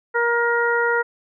harmonic tone, 471.8 Hz, A#4, 21 cents sharp, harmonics 1 / 2 / 3 / 4, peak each -21 / -24 / -21 / -25 dBFS, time 0.14-1.03 s, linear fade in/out 20 ms, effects none

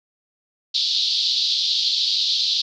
white band-pass noise, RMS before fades -21 dBFS, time 0.74-2.62 s, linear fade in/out 10 ms, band 3500 to 4600 Hz, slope 48 dB/octave, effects none

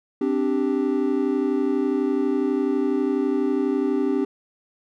triangle chord, C suspended second, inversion none, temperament equal, 261.6 / 293.7 / 392 Hz, C4 / D4 / G4, 0 / 0 / 0 cents, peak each -22 dBFS, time 0.21-4.25 s, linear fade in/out 5 ms, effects none

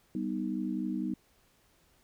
sine chord, G augmented, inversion none, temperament equal with one note detuned, 195.21 / 246.9 / 311.1 Hz, G3 / B3 / D#4, -7 / 0 / 0 cents, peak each -35 / -35 / -35 dBFS, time 0.15-1.14 s, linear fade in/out 2 ms, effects pink hiss -67 dBFS RMS until 2.03 s

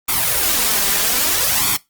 white noise with flanger, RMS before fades -17 dBFS, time 0.08-1.77 s, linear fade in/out 10 ms, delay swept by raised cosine 0.86 to 5.06 ms, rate 0.62 Hz, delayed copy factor +0.7, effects noise-tail reverb RT60 0.2 s tail -21 dB re dry + Opus 32 kbps

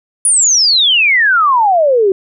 sine exponential sweep, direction down, 9980 to 370 Hz, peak -7 dBFS, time 0.25-2.12 s, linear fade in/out 2 ms, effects none

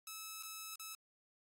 5% pulse tone with dropouts, 1300 Hz, E6, 24 cents flat, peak -34 dBFS, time 0.07-0.95 s, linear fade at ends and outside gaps 2 ms, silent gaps 0.427-0.432 / 0.757-0.796 s, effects AAC 48 kbps

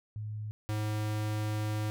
sine / square tone pair in turn, 106.7 / 106.7 Hz, G#2 / G#2, +47 / +47 cents, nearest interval unison, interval 0 cents, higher neither, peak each -35 / -31 dBFS, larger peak second, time 0.16-0.51 / 0.69-1.9 s, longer second, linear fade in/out 0 ms, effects none

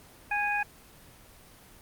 harmonic tone, 825 Hz, G#5, 12 cents flat, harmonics 1 / 2 / 3, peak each -30 / -30 / -30 dBFS, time 0.31-0.63 s, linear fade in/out 5 ms, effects pink hiss -53 dBFS RMS until 1.81 s + Opus 24 kbps

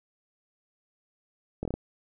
slowing click train, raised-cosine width 2 ms, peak -18 dBFS, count 5, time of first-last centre 1.63-1.74 s, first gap 22 ms, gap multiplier 1.15, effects none

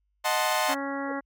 sawtooth chord, D# diminished seventh, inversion none, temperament equal, 622.3 / 740 / 880 / 1046.5 Hz, D#5 / F#5 / A5 / C6, 0 / 0 / 0 / 0 cents, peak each -25 dBFS, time 0.24-0.75 s, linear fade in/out 20 ms
harmonic tone, 277.2 Hz, C#4, in tune, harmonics 1 / 2 / 3 / 4 / 5 / 6 / 7, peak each -32 / -35 / -37 / -38 / -39 / -40 / -40 dBFS, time 0.68-1.21 s, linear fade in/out 20 ms
sine tone with exponential growth, 494.4 Hz, B4, 2 cents sharp, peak -32 dBFS, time 1.03-1.12 s, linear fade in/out 5 ms, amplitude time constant 18 ms
effects added 50 Hz sine -70 dBFS peak until 1.25 s + MP3 96 kbps

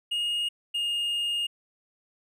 triangle tone pair in turn, 2858 / 2840 Hz, F7 / F7, +39 / +28 cents, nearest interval unison, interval 11 cents, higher first, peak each -24 dBFS, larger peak neither, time 0.11-0.49 / 0.74-1.47 s, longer second, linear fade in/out 10 ms, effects resampled to 32000 Hz

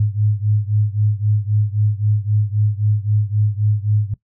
sine beating tone pair, 103.83 / 107.63 Hz, G#2 / A2, 0 / -38 cents, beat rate 3.8 Hz, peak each -17 / -19 dBFS, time 0-4.14 s, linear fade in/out 5 ms, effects noise-tail reverb RT60 0.1 s tail -18 dB re dry

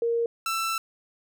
sine / sawtooth tone pair in turn, 466.2 / 1333.2 Hz, A#4 / E6, 0 / +19 cents, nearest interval octave + tritone, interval 1819 cents, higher second, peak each -22 dBFS, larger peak neither, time 0.02-0.26 / 0.46-0.78 s, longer second, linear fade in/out 2 ms, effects none

